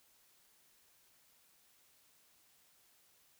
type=silence; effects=white hiss -69 dBFS RMS until 3.39 s